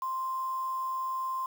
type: tone with quantisation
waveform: sine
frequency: 1046.5 Hz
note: C6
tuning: in tune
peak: -30 dBFS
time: 0.02-1.46 s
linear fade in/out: 2 ms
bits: 8
effects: none